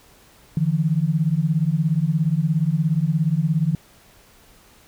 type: beating tone pair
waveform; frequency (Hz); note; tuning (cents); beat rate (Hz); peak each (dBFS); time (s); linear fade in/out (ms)
sine; 150 / 167; D3 / E3; +37 / +23; 17; -20; 0.57-3.75; 2
effects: pink hiss -52 dBFS RMS until 4.87 s